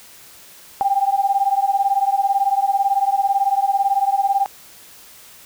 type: beating tone pair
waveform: sine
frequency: 783 / 801 Hz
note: G5 / G5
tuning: -2 / +37 cents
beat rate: 18 Hz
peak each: -18 dBFS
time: 0.81-4.46 s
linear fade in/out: 0 ms
effects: white hiss -44 dBFS RMS until 5.45 s